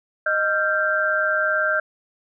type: tone cluster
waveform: sine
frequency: 619 / 1379 / 1571 Hz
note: D#5 / F6 / G6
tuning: -9 / -22 / +3 cents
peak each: -24 / -23 / -21 dBFS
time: 0.26-1.8 s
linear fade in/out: 5 ms
effects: none